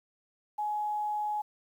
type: tone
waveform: sine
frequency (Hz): 841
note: G#5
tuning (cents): +22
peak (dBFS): -29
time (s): 0.58-1.42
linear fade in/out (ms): 10
effects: 10-bit